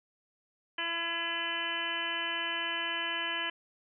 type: harmonic tone with a mistuned harmonic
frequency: 336 Hz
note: E4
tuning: 33 cents sharp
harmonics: 1 / 2 / 3 / 4 / 5 / 6 / 7 / 8 / 9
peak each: -46 / -45 / -40 / -46 / -36 / -41 / -42 / -42 / -36 dBFS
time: 0.78-3.5 s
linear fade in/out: 5 ms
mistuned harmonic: 7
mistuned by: +39 cents
effects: none